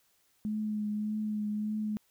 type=tone with vibrato; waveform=sine; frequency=212 Hz; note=G#3; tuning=36 cents sharp; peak=-30 dBFS; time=0.45-1.97 s; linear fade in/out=0 ms; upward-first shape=triangle; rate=1.7 Hz; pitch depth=24 cents each way; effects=white hiss -70 dBFS RMS until 2.1 s